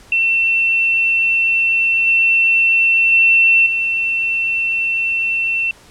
sine tone with level steps, 2696 Hz, E7, 38 cents sharp, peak -12 / -10 / -8 / -15 dBFS, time 0.12-5.71 s, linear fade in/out 2 ms, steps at 2.07 / 3.12 / 3.66 s, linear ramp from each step 5 ms, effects pink hiss -45 dBFS RMS until 5.9 s + low-pass 10000 Hz 12 dB/octave

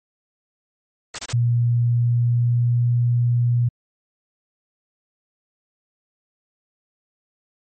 white noise bursts, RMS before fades -28 dBFS, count 3, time 1.14-1.33 s, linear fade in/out 5 ms, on 46 ms, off 26 ms
sine tone with pitch glide, 119.3 to 120.41 Hz, A#2 to B2, +41 to -43 cents, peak -15 dBFS, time 1.33-3.69 s, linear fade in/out 10 ms, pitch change +16 cents, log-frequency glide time 1.87-2.82 s
effects MP3 32 kbps

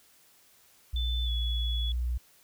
sine tone, 60.7 Hz, B1, 29 cents flat, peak -27 dBFS, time 0.93-2.18 s, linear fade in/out 10 ms
sine tone with pitch glide, 3520 to 3392 Hz, A7 to G#7, 0 to +36 cents, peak -34 dBFS, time 0.96-1.92 s, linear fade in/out 2 ms, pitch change -64 cents, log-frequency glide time 1.24-1.3 s
effects white hiss -61 dBFS RMS until 2.43 s

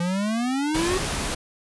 square exponential sweep, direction up, 170.3 to 380 Hz, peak -23 dBFS, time 0-0.98 s, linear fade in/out 5 ms
pink noise, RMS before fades -27 dBFS, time 0.74-1.35 s, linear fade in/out 10 ms
effects resampled to 24000 Hz

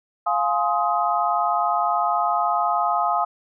sine chord, F minor seventh, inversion none, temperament just, 698.5 / 838.1 / 1047.7 / 1257.2 Hz, F5 / Ab5 / C6 / Eb6, 0 / +16 / +2 / +18 cents, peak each -23 / -24 / -27 / -23 dBFS, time 0.26-3.25 s, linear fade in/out 10 ms, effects none

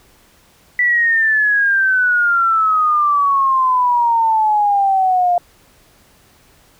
sine exponential sweep, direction down, 1975.5 to 698.5 Hz, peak -11 dBFS, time 0.79-5.38 s, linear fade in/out 2 ms, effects pink hiss -51 dBFS RMS until 6.79 s

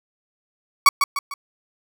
35% pulse tone with echo, 1126 Hz, C#6, 27 cents sharp, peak -6 dBFS, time 0.86-0.89 s, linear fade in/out 2 ms, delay 150 ms, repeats 3, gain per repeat -7 dB, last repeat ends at 1.34 s, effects none

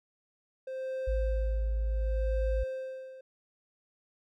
triangle tone with tremolo, 523.3 Hz, C5, in tune, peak -30 dBFS, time 0.67-3.21 s, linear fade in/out 5 ms, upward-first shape sine, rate 0.68 Hz, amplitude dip 80%
sine tone, 53.8 Hz, A1, 38 cents flat, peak -27 dBFS, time 1.07-2.64 s, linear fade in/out 10 ms
effects none

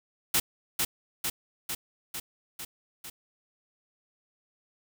white noise with echo, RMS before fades -24 dBFS, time 0.34-0.4 s, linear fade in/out 5 ms, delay 450 ms, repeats 6, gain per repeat -3 dB, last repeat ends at 3.1 s, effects none

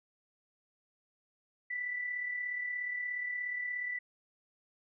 sine tone with amplitude modulation, 1975.5 Hz, B6, in tune, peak -32 dBFS, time 1.7-3.99 s, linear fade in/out 10 ms, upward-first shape sine, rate 36.9 Hz, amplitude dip 45%, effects none

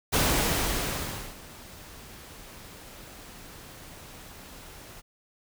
pink noise with ADSR envelope, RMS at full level -23 dBFS, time 0.12-5.02 s, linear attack 21 ms, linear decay 1200 ms, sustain -23 dB, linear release 27 ms, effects none

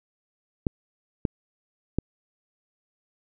clicks, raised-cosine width 3 ms, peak -10 dBFS, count 3, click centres 0.668 / 1.252 / 1.986 s, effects none

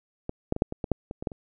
clicks, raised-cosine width 2 ms, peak -17 / -10 / -17 / -6 / -19 / -16 / -8 / -21 / -21 / -13 / -26 dBFS, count 11, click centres 0.294 / 0.524 / 0.564 / 0.621 / 0.724 / 0.842 / 0.917 / 1.111 / 1.225 / 1.272 / 1.318 s, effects none

